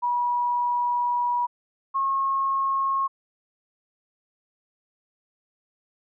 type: tone pair in turn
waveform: sine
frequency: 969 / 1085.5 Hz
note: B5 / C#6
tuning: -33 / -37 cents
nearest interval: major second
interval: 196 cents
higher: second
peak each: -21 dBFS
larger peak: neither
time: 0.02-1.47 / 1.94-3.08 s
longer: first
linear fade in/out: 20 ms
effects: none